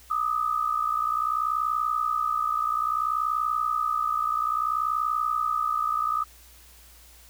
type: tone pair together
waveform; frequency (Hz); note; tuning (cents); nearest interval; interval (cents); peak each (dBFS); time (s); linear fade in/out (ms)
sine; 1208 / 1268.6; D6 / D#6; +48 / +33; minor second; 85; -26; 0.1-6.24; 10
effects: added 59 Hz sine -53 dBFS peak until 7.29 s + white hiss -53 dBFS RMS until 7.29 s